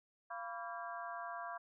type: harmonic tone with a mistuned harmonic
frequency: 230 Hz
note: A#3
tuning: 23 cents flat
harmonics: 3 / 4 / 5 / 6 / 7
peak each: -46 / -48 / -47 / -52 / -50 dBFS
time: 0.3-1.58 s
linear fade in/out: 10 ms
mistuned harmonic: 4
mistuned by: +120 cents
effects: none